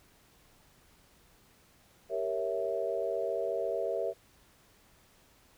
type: chord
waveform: sine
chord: G diminished seventh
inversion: none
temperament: equal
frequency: 392 / 466.2 / 554.4 / 659.3 Hz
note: G4 / Bb4 / Db5 / Fb5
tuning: 0 / 0 / 0 / 0 cents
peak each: -37 / -35 / -36 / -34 dBFS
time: 2.09-4.14 s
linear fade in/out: 50 ms
effects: pink hiss -63 dBFS RMS until 5.57 s